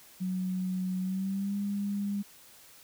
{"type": "tone with pitch glide", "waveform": "sine", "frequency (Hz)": [185, 201.7], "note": ["F#3", "G3"], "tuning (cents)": [0, 50], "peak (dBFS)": -29, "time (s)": [0.2, 2.23], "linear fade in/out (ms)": 20, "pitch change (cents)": 150, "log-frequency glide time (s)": [1, 1.56], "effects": ["white hiss -55 dBFS RMS until 2.83 s"]}